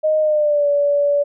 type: tone with pitch glide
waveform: sine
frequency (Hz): 620 to 575.1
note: D#5 to D5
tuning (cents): -6 to -36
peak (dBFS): -13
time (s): 0.03-1.24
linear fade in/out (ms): 20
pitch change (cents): -130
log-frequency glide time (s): 0.2-0.68
effects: none